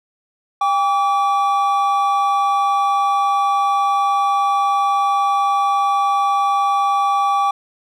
triangle tone pair together, 799 / 1149.8 Hz, G5 / D6, +33 / -37 cents, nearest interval tritone, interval 630 cents, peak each -15 dBFS, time 0.61-7.51 s, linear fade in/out 5 ms, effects none

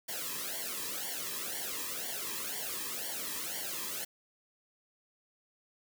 white noise with flanger, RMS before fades -38 dBFS, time 0.08-4.05 s, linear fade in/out 10 ms, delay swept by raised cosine 0.78 to 1.41 ms, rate 2 Hz, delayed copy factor -0.9, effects none

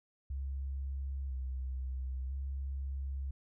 sine tone with vibrato, 66.3 Hz, C2, 23 cents sharp, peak -35 dBFS, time 0.3-3.31 s, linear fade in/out 5 ms, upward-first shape square, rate 0.5 Hz, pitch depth 40 cents each way, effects none

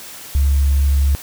sine tone, 69.7 Hz, C#2, 10 cents sharp, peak -10 dBFS, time 0.35-1.15 s, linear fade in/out 0 ms, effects tanh soft clip ceiling -8 dBFS + white hiss -35 dBFS RMS until 1.22 s

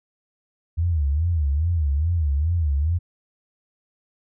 sine tone with vibrato, 77.78 Hz, D#2, in tune, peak -18 dBFS, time 0.77-2.99 s, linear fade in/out 20 ms, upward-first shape sine, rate 2.4 Hz, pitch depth 200 cents each way, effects none

